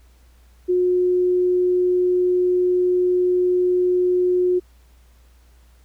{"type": "tone", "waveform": "sine", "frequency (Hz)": 361.2, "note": "F#4", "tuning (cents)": -42, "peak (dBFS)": -15, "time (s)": [0.68, 4.6], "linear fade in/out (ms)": 20, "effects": ["added 60 Hz sine -49 dBFS peak until 5.84 s", "pink hiss -60 dBFS RMS until 5.84 s"]}